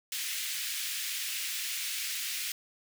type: high-pass noise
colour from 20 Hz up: pink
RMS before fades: -35 dBFS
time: 0.12-2.52 s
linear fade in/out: 2 ms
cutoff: 2100 Hz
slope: 24 dB/octave
effects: none